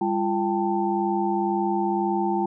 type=tone cluster; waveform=sine; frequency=200.9 / 343.6 / 786 / 888 Hz; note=G3 / F4 / G5 / A5; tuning=+43 / -28 / +4 / +16 cents; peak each=-27 / -25 / -27 / -28 dBFS; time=0.01-2.46 s; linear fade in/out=5 ms; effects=none